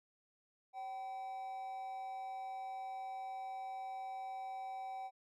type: tone with amplitude modulation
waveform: triangle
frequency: 767 Hz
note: G5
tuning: 38 cents flat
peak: -38 dBFS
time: 0.73-5.11 s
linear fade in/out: 50 ms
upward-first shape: sine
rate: 226 Hz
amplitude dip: 40%
effects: none